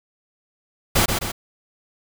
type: noise with echo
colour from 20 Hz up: pink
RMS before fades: -17 dBFS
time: 0.95-1.06 s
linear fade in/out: 10 ms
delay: 130 ms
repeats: 2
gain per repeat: -5 dB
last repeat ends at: 1.32 s
effects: none